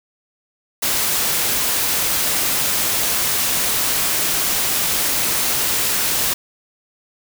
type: noise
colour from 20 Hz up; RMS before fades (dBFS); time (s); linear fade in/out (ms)
white; -19; 0.82-6.34; 10
effects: none